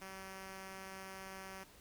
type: tone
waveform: 5% pulse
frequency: 191.2 Hz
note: G3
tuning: 43 cents flat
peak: -36 dBFS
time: 0.01-1.64 s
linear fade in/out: 10 ms
effects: pink hiss -61 dBFS RMS until 1.8 s